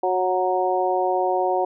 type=harmonic tone with a mistuned harmonic; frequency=183.7 Hz; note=F#3; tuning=12 cents flat; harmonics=2 / 3 / 4 / 5; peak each=-24 / -25 / -22 / -27 dBFS; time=0.03-1.65 s; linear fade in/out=5 ms; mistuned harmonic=5; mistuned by=+22 cents; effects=none